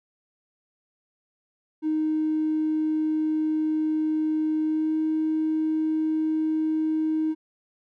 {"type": "tone with pitch glide", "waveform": "triangle", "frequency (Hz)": [311.1, 314], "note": ["D#4", "D#4"], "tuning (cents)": [0, 16], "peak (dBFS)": -18, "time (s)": [1.82, 7.35], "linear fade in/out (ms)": 50, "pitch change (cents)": 16, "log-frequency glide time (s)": [4.63, 4.96], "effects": ["tanh soft clip ceiling -19 dBFS"]}